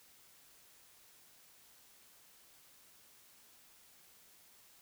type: silence
effects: white hiss -63 dBFS RMS until 4.81 s